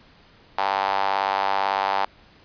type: tone with high-pass filter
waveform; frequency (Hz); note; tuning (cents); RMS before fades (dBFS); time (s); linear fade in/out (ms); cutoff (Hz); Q
sawtooth; 98; G2; 0; -23; 0.58-2.05; 5; 840; 4.2
effects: pink hiss -53 dBFS RMS until 2.44 s + resampled to 11025 Hz

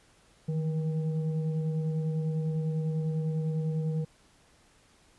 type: tone with frequency modulation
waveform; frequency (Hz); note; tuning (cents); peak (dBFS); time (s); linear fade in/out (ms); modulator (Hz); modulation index
sine; 156; D#3; +5; -27; 0.48-4.05; 10; 322; 0.5
effects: pink hiss -62 dBFS RMS until 5.18 s + resampled to 24000 Hz

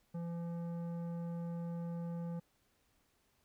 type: tone with tanh clipping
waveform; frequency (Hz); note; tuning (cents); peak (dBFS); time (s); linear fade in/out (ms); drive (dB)
triangle; 170; F3; -46; -40; 0.14-2.4; 10; 16
effects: pink hiss -75 dBFS RMS until 3.44 s

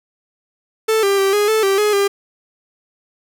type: tone with pitch steps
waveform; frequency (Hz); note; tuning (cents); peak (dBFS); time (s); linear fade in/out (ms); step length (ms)
45% pulse; 440.8 / 396.3 / 390.1 / 414.3 / 437.9 / 390.5 / 420.1 / 399.4; A4 / G4 / G4 / G#4 / A4 / G4 / G#4 / G4; +3 / +19 / -8 / -4 / -8 / -7 / +20 / +32; -13; 0.88-2.08; 10; 150
effects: none

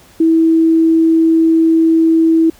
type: tone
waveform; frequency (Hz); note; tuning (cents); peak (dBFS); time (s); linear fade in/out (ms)
sine; 325.4; E4; -22; -7; 0.2-2.5; 5
effects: pink hiss -45 dBFS RMS until 2.59 s

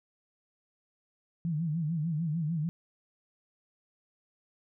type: tone with vibrato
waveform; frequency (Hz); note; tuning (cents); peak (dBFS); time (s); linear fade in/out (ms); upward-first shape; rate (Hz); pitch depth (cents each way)
sine; 160; D#3; +49; -28; 1.45-2.69; 0; sine; 6.7; 130
effects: none

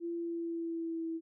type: tone with pitch glide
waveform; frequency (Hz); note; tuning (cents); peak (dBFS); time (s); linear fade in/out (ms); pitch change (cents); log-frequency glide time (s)
sine; 340 to 327.3; F4 to E4; -46 to -12; -34; 0-1.21; 50; -66; 0.14-1.08
effects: none

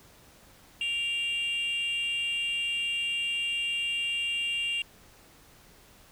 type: tone with frequency modulation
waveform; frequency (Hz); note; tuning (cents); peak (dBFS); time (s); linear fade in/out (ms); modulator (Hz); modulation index
sine; 2787; F7; -4; -25; 0.81-4.82; 2; 455; 0.47
effects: tanh soft clip ceiling -26 dBFS + pink hiss -56 dBFS RMS until 6.11 s

